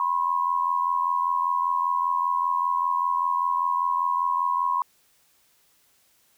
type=tone pair together; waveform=sine; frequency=987.8 / 1072.9 Hz; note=B5 / C6; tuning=0 / +43 cents; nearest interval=minor second; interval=143 cents; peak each=-24 dBFS; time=0-4.82 s; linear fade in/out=2 ms; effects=white hiss -63 dBFS RMS until 6.37 s